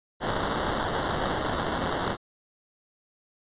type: noise with sample-and-hold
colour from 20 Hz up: violet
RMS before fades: -28 dBFS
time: 0.2-2.17 s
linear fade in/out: 50 ms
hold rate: 2450 Hz
effects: resampled to 8000 Hz